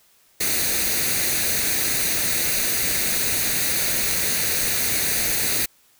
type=noise with comb filter; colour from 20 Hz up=white; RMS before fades=-22 dBFS; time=0.4-5.66 s; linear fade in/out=10 ms; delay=0.47 ms; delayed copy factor=+0.6; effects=white hiss -58 dBFS RMS until 5.99 s